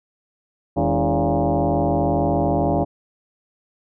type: tone with frequency modulation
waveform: sine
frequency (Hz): 206.3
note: G#3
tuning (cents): -11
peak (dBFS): -16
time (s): 0.76-2.85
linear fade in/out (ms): 20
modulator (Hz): 122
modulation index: 4.9
effects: none